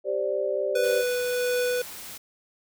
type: chord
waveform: sine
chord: G suspended fourth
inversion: none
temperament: equal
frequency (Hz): 392 / 523.3 / 587.3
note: G4 / C5 / D5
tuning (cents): 0 / 0 / 0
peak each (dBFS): -29 / -29 / -27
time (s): 0.04-1.04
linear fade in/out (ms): 50
type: tone with tremolo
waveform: square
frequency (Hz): 493.9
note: B4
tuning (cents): 0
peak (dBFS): -23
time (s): 0.75-1.82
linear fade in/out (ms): 5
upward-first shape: triangle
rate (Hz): 1.5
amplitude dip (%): 30
type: noise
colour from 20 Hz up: white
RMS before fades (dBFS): -40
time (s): 0.83-2.18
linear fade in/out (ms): 10
effects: none